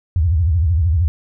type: tone with vibrato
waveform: sine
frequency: 82.41 Hz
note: E2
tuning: in tune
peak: -12 dBFS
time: 0.16-1.08 s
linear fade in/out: 0 ms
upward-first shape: sine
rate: 13 Hz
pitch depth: 220 cents each way
effects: none